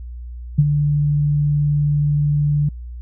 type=tone with ADSR envelope; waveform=sine; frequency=146.83 Hz; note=D3; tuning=in tune; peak=-7 dBFS; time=0.58-2.69 s; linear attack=11 ms; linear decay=41 ms; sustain=-7 dB; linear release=6 ms; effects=added 60 Hz sine -29 dBFS peak until 3.01 s